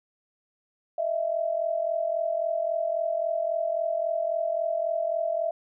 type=tone pair together; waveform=sine; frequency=626.3 / 670 Hz; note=D#5 / E5; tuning=+11 / +28 cents; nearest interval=minor second; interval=117 cents; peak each=-29 / -26 dBFS; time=0.98-5.51 s; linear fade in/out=5 ms; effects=none